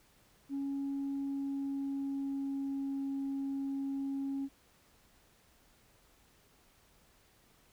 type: tone with pitch glide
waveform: sine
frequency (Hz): 277.2 to 274.2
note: C#4 to C#4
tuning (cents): 0 to -19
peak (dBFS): -32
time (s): 0.49-4.49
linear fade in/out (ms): 50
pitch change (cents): -19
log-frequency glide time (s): 0.96-3.12
effects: tanh soft clip ceiling -31 dBFS + pink hiss -66 dBFS RMS until 7.72 s